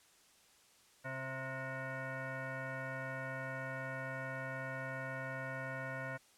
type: tone with frequency modulation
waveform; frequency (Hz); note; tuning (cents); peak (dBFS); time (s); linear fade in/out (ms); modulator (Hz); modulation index
sine; 659.3; E5; 0; -39; 1.04-6.18; 20; 396; 3.3
effects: white hiss -66 dBFS RMS until 6.37 s + low-pass 10000 Hz 12 dB/octave